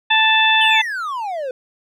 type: harmonic tone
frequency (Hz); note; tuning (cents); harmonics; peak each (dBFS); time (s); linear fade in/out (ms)
880; A5; 0; 1 / 2 / 3 / 4; -17 / -17 / -17 / -17; 0.1-0.82; 10
type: exponential sweep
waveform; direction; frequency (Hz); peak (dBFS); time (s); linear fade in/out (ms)
triangle; down; 3136 to 493.9; -20; 0.61-1.51; 2
effects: none